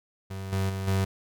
35% pulse tone with level steps, 96.2 Hz, G2, 32 cents flat, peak -32 / -23 / -28 / -21 dBFS, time 0.3-1.05 s, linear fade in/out 10 ms, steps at 0.52 / 0.69 / 0.87 s, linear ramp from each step 10 ms, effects none

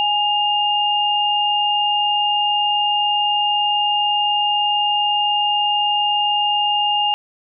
sine tone pair together, 829.1 / 2818 Hz, G#5 / F7, -3 / +15 cents, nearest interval octave + major sixth, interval 2118 cents, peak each -18 dBFS, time 0-7.14 s, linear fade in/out 0 ms, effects none

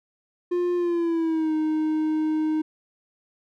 triangle tone with pitch glide, 353.3 to 311.1 Hz, F4 to D#4, +20 to 0 cents, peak -19 dBFS, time 0.51-2.62 s, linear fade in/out 10 ms, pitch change -220 cents, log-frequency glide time 0.76-1.54 s, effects none

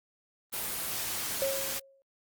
white noise, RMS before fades -34 dBFS, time 0.52-1.8 s, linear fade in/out 20 ms
sine tone with exponential decay, 544 Hz, C#5, 33 cents flat, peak -25 dBFS, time 1.42-2.02 s, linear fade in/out 0 ms, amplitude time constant 130 ms
effects Opus 24 kbps

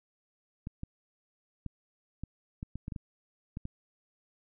clicks, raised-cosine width 5 ms, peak -25 dBFS, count 11, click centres 0.671 / 0.834 / 1.663 / 2.236 / 2.629 / 2.756 / 2.881 / 2.922 / 2.962 / 3.571 / 3.654 s, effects none

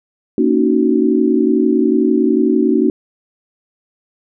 sine chord, D# minor seventh, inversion second, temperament just, 233.3 / 280 / 311.1 / 373.4 Hz, A#3 / C#4 / D#4 / F#4, +2 / +18 / 0 / +16 cents, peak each -16 dBFS, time 0.38-2.9 s, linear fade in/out 2 ms, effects none

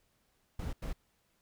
brown noise bursts at uneven times, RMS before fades -37 dBFS, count 2, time 0.59-0.73 / 0.82-0.93 s, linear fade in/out 5 ms, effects pink hiss -74 dBFS RMS until 1.41 s

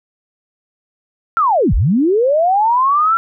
sine linear two-way sweep, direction down then up, 1388 to 30.87 to 1369 Hz, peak -10 dBFS, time 1.37-3.17 s, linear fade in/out 0 ms, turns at 1.74 s, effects none

